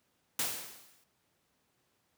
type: noise with exponential decay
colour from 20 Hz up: white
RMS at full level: -30 dBFS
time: 0.39-1.04 s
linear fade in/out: 2 ms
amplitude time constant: 140 ms
effects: pink hiss -75 dBFS RMS until 2.17 s + high-pass 100 Hz 12 dB/octave